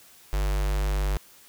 square tone with notch filter, 49.61 Hz, G1, 21 cents sharp, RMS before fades -25 dBFS, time 0.33-1.17 s, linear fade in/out 0 ms, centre 210 Hz, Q 0.97, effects white hiss -53 dBFS RMS until 1.48 s

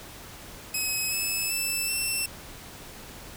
10% pulse tone with pitch steps, 2554 / 2599 / 2644 / 2690 Hz, D#7 / E7 / E7 / E7, +45 / -25 / +5 / +34 cents, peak -18 dBFS, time 0.74-2.26 s, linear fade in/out 5 ms, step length 380 ms, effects pink hiss -44 dBFS RMS until 3.36 s

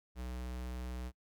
square tone, 62.1 Hz, B1, 10 cents sharp, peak -40 dBFS, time 0.15-1.12 s, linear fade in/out 50 ms, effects noise-tail reverb RT60 0.1 s tail -26 dB re dry

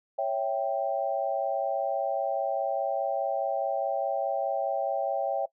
sine chord, C# diminished, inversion none, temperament equal, 554.4 / 659.3 / 784 Hz, C#5 / E5 / G5, 0 / 0 / 0 cents, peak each -30 dBFS, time 0.18-5.46 s, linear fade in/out 10 ms, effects noise-tail reverb RT60 0.1 s tail -21 dB re dry

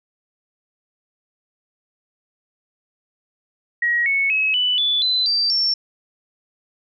sine tone with pitch steps, 1900 / 2208 / 2566 / 2981 / 3465 / 4026 / 4678 / 5436 Hz, A#6 / C#7 / E7 / F#7 / A7 / B7 / D8 / F8, +33 / -7 / -47 / +12 / -27 / +33 / -8 / -48 cents, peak -16 dBFS, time 3.82-5.74 s, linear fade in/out 5 ms, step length 240 ms, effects none

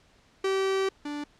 45% pulse tone pair in turn, 385.7 / 292.9 Hz, G4 / D4, -28 / -5 cents, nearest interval perfect fourth, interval 477 cents, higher first, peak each -24 / -32 dBFS, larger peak first, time 0.44-0.89 / 1.05-1.24 s, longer first, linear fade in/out 5 ms, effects pink hiss -61 dBFS RMS until 1.39 s + low-pass 6000 Hz 12 dB/octave

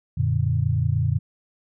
sine chord, Gb augmented, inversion none, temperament equal with one note detuned, 90.39 / 116.54 / 146.83 Hz, Gb2 / Bb2 / D3, -40 / 0 / 0 cents, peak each -24 / -22 / -24 dBFS, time 0.17-1.19 s, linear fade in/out 10 ms, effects none

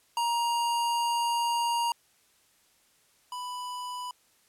square tone pair in turn, 941 / 991.5 Hz, A#5 / B5, +16 / +7 cents, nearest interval minor second, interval 91 cents, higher second, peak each -26 / -35 dBFS, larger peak first, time 0.17-1.92 / 3.32-4.11 s, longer first, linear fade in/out 2 ms, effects white hiss -65 dBFS RMS until 4.48 s + low-pass 12000 Hz 12 dB/octave

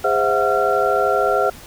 sine tone cluster, 409.3 / 519 / 658 / 731 / 1371 Hz, G#4 / C5 / E5 / F#5 / F6, -25 / -14 / -3 / -21 / -32 cents, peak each -21 dBFS, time 0.04-1.5 s, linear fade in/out 5 ms, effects pink hiss -40 dBFS RMS until 1.66 s

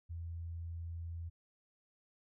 sine tone, 84 Hz, E2, 33 cents sharp, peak -40 dBFS, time 0.09-1.3 s, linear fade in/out 20 ms, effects none

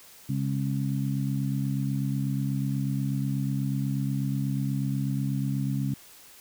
harmonic tone, 68.2 Hz, C#2, 28 cents flat, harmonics 2 / 3 / 4, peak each -27 / -31 / -33 dBFS, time 0.29-5.94 s, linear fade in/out 5 ms, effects white hiss -51 dBFS RMS until 6.4 s

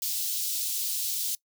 white high-pass noise, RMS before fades -30 dBFS, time 0.02-1.35 s, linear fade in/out 2 ms, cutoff 3500 Hz, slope 24 dB/octave, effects noise-tail reverb RT60 0.1 s tail -22 dB re dry

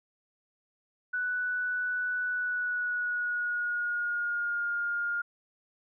sine tone with pitch glide, 1484 to 1414.5 Hz, F#6 to F6, +5 to +22 cents, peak -28 dBFS, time 1.13-5.22 s, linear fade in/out 10 ms, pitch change -83 cents, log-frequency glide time 2.25-4.68 s, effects none

